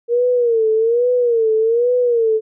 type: tone with vibrato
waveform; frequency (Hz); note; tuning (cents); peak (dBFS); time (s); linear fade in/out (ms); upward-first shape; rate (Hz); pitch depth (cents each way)
sine; 466.2; A#4; 0; -12; 0.08-2.41; 50; sine; 1.2; 110
effects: none